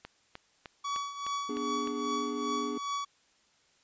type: click train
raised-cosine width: 0.3 ms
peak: -26 dBFS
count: 7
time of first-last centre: 0.05-1.874 s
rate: 3.29 Hz
type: tone with tremolo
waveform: 45% pulse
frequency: 1133 Hz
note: C#6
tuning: 37 cents sharp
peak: -30 dBFS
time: 0.84-3.05 s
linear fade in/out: 10 ms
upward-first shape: triangle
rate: 2.5 Hz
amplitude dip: 75%
type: chord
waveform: triangle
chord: G# diminished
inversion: first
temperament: equal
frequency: 246.9 / 293.7 / 415.3 Hz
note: B3 / D4 / G#4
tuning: 0 / 0 / 0 cents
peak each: -35 dBFS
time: 1.49-2.78 s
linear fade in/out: 5 ms
effects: white hiss -67 dBFS RMS until 3.83 s + resampled to 16000 Hz